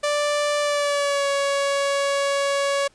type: tone with pitch glide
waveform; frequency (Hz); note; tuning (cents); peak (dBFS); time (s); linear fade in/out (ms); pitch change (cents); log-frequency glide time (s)
sawtooth; 587.3 to 559.8; D5 to C#5; 0 to +17; -16; 0.03-2.88; 10; -83; 0.61-1.27
effects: pink hiss -58 dBFS RMS until 2.94 s + resampled to 22050 Hz